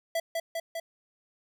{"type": "tone with echo", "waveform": "square", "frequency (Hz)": 663, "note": "E5", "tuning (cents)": 10, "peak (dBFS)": -27, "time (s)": [0.15, 0.2], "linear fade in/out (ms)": 5, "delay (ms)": 200, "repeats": 3, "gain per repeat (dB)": -2, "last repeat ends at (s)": 0.8, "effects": []}